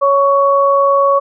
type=tone pair together; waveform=sine; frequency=556 / 1117.8 Hz; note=C#5 / C#6; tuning=+5 / +14 cents; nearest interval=octave; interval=1209 cents; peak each=-11 dBFS; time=0.01-1.2 s; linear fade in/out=20 ms; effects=none